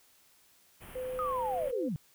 pink band-stop noise, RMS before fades -49 dBFS, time 0.8-1.72 s, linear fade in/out 20 ms, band 3300 to 8700 Hz, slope 96 dB/octave
sine tone, 510 Hz, C5, 44 cents flat, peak -34 dBFS, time 0.95-1.89 s, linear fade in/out 10 ms
sine linear sweep, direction down, 1274 to 133.7 Hz, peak -31 dBFS, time 1.19-1.96 s, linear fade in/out 0 ms
effects white hiss -64 dBFS RMS until 2.14 s

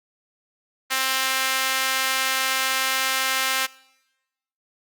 sawtooth tone with high-pass filter, 263.6 Hz, C4, 13 cents sharp, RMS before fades -23 dBFS, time 0.9-3.67 s, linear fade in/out 20 ms, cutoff 1600 Hz, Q 0.85, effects noise-tail reverb RT60 1.0 s tail -23 dB re dry + Opus 24 kbps

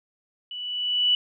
sine tone with level ramp, 2960 Hz, F#7, in tune, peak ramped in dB -33 to -16 dBFS, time 0.51-1.15 s, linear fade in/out 2 ms, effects none

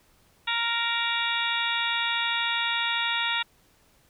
harmonic tone with a mistuned harmonic, 466.2 Hz, A#4, in tune, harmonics 2 / 3 / 4 / 5 / 6 / 7 / 8, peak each -32 / -32 / -32 / -32 / -32 / -32 / -32 dBFS, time 0.47-3.43 s, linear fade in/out 10 ms, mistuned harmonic 7, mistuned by +71 cents, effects pink hiss -62 dBFS RMS until 4.09 s

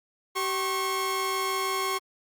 sawtooth tone pair together, 384.3 / 1087 Hz, G4 / C#6, -34 / -34 cents, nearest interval octave + tritone, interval 1800 cents, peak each -27 / -24 dBFS, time 0.35-1.99 s, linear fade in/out 20 ms, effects Opus 48 kbps

